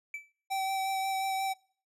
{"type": "tone with exponential decay", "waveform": "triangle", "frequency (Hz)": 2314, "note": "D7", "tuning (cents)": -26, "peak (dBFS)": -31, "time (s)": [0.14, 0.32], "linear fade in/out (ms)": 2, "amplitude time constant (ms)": 37}
{"type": "tone with vibrato", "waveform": "square", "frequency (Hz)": 771, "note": "G5", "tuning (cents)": -29, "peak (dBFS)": -30, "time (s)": [0.5, 1.54], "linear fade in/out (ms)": 20, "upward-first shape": "sine", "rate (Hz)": 5.6, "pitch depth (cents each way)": 13}
{"effects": ["noise-tail reverb RT60 0.5 s tail -25 dB re dry", "resampled to 32000 Hz"]}